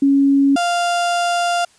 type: tone pair in turn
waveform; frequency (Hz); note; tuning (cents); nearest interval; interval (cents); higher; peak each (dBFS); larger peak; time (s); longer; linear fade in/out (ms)
sine / 35% pulse; 277.2 / 697.1; C#4 / F5; 0 / -3; octave + major third; 1597; second; -10 / -14; first; 0.02-0.56 / 0.56-1.65; second; 5
effects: white hiss -53 dBFS RMS until 1.78 s + resampled to 22050 Hz